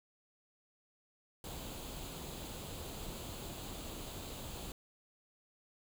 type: noise with comb filter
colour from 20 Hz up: pink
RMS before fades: -45 dBFS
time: 1.44-4.72 s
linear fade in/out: 2 ms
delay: 0.27 ms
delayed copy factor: +0.55
effects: none